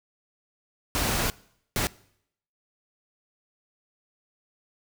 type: noise bursts at uneven times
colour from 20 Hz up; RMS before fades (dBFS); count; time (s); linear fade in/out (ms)
pink; -26; 2; 0.95-1.3 / 1.76-1.87; 0
effects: noise-tail reverb RT60 0.7 s tail -22 dB re dry